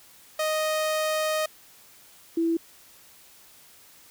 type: tone pair in turn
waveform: sawtooth / sine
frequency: 622.3 / 331.5 Hz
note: D#5 / E4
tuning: 0 / +10 cents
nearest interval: major seventh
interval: 1090 cents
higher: first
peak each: -20 / -21 dBFS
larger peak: first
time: 0.39-1.46 / 2.37-2.57 s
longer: first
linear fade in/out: 5 ms
effects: white hiss -53 dBFS RMS until 4.1 s